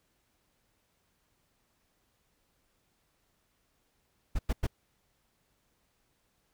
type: noise bursts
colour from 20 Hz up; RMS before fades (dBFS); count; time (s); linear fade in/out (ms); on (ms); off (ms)
brown; -27; 3; 4.35-4.669; 10; 41; 98
effects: pink hiss -74 dBFS RMS until 6.53 s